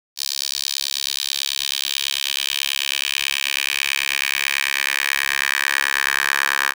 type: tone with high-pass filter sweep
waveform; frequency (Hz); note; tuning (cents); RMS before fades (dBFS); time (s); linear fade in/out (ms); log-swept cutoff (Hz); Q
10% pulse; 69.2; C#2; -2; -22; 0.16-6.74; 50; 4600 to 1500; 2.7
effects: none